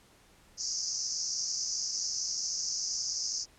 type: band-pass noise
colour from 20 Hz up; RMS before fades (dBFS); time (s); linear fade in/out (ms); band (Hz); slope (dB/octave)
pink; -34; 0.57-3.46; 50; 4900 to 6600; 96
effects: pink hiss -61 dBFS RMS until 3.58 s + low-pass 11000 Hz 12 dB/octave